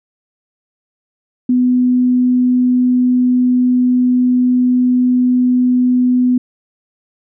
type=tone; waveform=sine; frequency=249.8 Hz; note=B3; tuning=20 cents sharp; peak=-9 dBFS; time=1.49-6.38 s; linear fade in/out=5 ms; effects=none